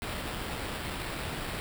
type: noise with sample-and-hold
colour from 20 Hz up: pink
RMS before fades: -36 dBFS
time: 0.02-1.6 s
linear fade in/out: 0 ms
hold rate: 6300 Hz
effects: none